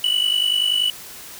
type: tone with amplitude modulation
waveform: triangle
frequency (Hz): 2960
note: F#7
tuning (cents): 0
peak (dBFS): -12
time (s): 0.04-0.9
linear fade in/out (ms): 2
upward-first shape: sine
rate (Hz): 50.3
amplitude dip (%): 70
effects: white hiss -38 dBFS RMS until 1.39 s